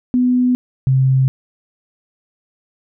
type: tone pair in turn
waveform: sine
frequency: 249.4 / 132.12 Hz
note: B3 / C3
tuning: +17 / +17 cents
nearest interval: major seventh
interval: 1100 cents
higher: first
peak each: -11 / -10 dBFS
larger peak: second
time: 0.14-0.55 / 0.87-1.28 s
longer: neither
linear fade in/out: 0 ms
effects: none